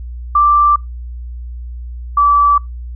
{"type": "tone pair in turn", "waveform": "sine", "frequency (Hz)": [1175, 1156.1], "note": ["D6", "D6"], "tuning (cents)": [1, -28], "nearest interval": "unison", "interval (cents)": 29, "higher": "first", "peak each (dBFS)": -7, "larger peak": "neither", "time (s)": [[0.35, 0.76], [2.17, 2.58]], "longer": "neither", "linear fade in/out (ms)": 5, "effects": ["noise-tail reverb RT60 0.2 s tail -26 dB re dry", "added 60 Hz sine -24 dBFS peak until 2.95 s"]}